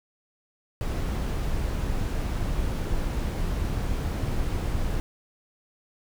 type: noise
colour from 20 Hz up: brown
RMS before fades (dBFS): -27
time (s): 0.81-5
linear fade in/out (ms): 0
effects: none